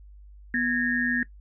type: tone cluster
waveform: sine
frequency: 244.1 / 1660 / 1828 Hz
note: B3 / G#6 / A#6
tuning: -20 / -1 / -34 cents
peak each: -27 dBFS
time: 0.54-1.23 s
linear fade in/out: 2 ms
effects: noise-tail reverb RT60 0.1 s tail -18 dB re dry + added 50 Hz sine -45 dBFS peak until 1.4 s